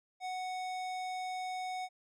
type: tone with hard clipping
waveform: sine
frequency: 740 Hz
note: F#5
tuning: in tune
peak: -38 dBFS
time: 0.2-1.89 s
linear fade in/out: 50 ms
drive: 16 dB
effects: none